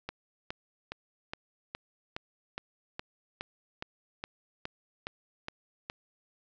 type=click train; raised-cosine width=0.3 ms; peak=-20 dBFS; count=15; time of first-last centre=0.09-5.899 s; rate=2.41 Hz; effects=resampled to 16000 Hz + 8-bit